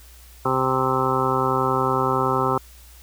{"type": "harmonic tone", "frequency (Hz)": 130.81, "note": "C3", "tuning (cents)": 0, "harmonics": [1, 2, 3, 4, 6, 7, 8, 9, 10], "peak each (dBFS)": [-28, -29, -25, -28, -28, -28, -26, -30, -25], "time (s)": [0.45, 2.58], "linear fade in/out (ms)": 5, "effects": ["added 60 Hz sine -45 dBFS peak until 3.02 s", "white hiss -50 dBFS RMS until 3.02 s"]}